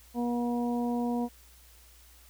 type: harmonic tone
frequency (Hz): 240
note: B3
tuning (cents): -49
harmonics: 1 / 2 / 3 / 4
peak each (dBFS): -28 / -36 / -37 / -41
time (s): 0.14-1.29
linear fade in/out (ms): 50
effects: added 60 Hz sine -56 dBFS peak until 2.29 s + white hiss -58 dBFS RMS until 2.29 s